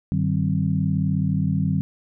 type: tone cluster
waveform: sine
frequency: 95.8 / 151.1 / 190.1 / 261.9 Hz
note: G2 / D3 / F#3 / C4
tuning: -39 / +50 / +47 / +2 cents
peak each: -27 / -22 / -23 / -30 dBFS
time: 0.12-1.81 s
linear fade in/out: 0 ms
effects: none